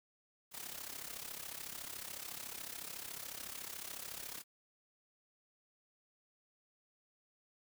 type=noise with amplitude modulation; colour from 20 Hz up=white; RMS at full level=-43 dBFS; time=0.51-4.44 s; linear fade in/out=50 ms; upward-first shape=sine; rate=33.9 Hz; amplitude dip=75%; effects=none